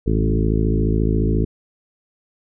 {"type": "harmonic tone with a mistuned harmonic", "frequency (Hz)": 54.3, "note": "A1", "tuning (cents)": -22, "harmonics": [1, 2, 3, 4, 5, 6, 7, 8], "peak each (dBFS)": [-19, -22, -24, -25, -26, -27, -27, -28], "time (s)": [0.06, 1.45], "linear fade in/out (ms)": 10, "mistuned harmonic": 3, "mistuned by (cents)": -22, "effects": []}